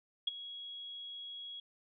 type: tone with ADSR envelope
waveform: sine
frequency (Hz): 3322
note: G#7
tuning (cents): 0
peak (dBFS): -27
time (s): 0.27-1.6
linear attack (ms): 7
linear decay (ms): 17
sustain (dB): -16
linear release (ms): 4
effects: none